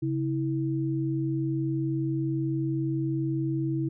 sine tone pair together, 136.4 / 324.7 Hz, C#3 / E4, -28 / -26 cents, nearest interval octave + minor third, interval 1502 cents, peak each -28 dBFS, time 0.02-3.89 s, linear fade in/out 10 ms, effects none

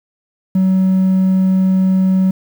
triangle tone, 188.3 Hz, F#3, 31 cents sharp, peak -7 dBFS, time 0.55-2.31 s, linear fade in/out 5 ms, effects tanh soft clip ceiling -4 dBFS + 7-bit

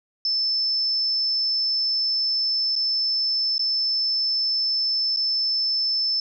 sine tone with dropouts, 5274 Hz, E8, in tune, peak -20 dBFS, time 0.25-6.2 s, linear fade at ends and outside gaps 2 ms, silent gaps 2.755-2.761 / 3.581-3.593 / 5.163-5.17 s, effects none

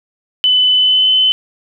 sine tone with pitch glide, 3009 to 3039 Hz, F#7 to F#7, +28 to +46 cents, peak -8 dBFS, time 0.44-1.32 s, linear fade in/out 0 ms, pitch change +18 cents, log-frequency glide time 0.75-1.11 s, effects none

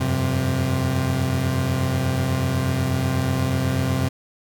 30% pulse chord, F suspended second, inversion none, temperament equal with one note detuned, 87.31 / 95.48 / 130.81 Hz, F2 / G2 / C3, 0 / -45 / 0 cents, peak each -25 / -23 / -19 dBFS, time 0-4.09 s, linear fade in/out 10 ms, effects none

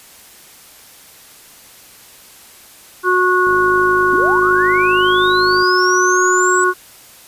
harmonic tone, 365.5 Hz, F#4, 21 cents flat, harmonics 1 / 3 / 4, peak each -15 / -15 / -15 dBFS, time 3.03-6.74 s, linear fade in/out 50 ms
click train, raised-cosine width 2 ms, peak -19 dBFS, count 113, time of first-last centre 3.47-5.624 s, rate 52 Hz
sine linear sweep, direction up, 246.9 to 7902 Hz, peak -20 dBFS, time 4.13-6.64 s, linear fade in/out 0 ms
effects white hiss -42 dBFS RMS until 7.27 s + resampled to 32000 Hz

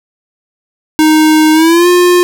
square tone with pitch glide, 311.1 to 355.3 Hz, D#4 to F4, 0 to +30 cents, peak -5 dBFS, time 0.99-2.23 s, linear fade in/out 0 ms, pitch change +230 cents, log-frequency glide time 1.53-1.88 s, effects none

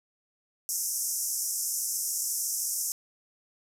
pink band-pass noise, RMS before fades -31 dBFS, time 0.69-2.92 s, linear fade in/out 0 ms, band 5400 to 14000 Hz, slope 96 dB/octave, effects none

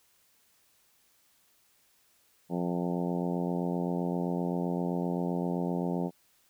harmonic tone with a mistuned harmonic, 87.7 Hz, F2, 8 cents sharp, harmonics 2 / 3 / 4 / 5 / 6 / 7 / 8 / 9 / 10, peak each -31 / -35 / -37 / -39 / -41 / -42 / -43 / -44 / -45 dBFS, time 2.49-6.11 s, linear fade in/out 50 ms, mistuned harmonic 10, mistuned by +30 cents, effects white hiss -67 dBFS RMS until 6.49 s

